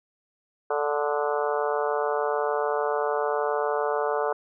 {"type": "harmonic tone with a mistuned harmonic", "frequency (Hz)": 146.83, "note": "D3", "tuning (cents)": 0, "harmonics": [3, 4, 5, 6, 7, 8, 9, 10], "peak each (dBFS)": [-27, -29, -31, -33, -34, -35, -36, -37], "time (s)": [0.7, 4.33], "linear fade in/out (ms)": 5, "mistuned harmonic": 9, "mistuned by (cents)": -49, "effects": []}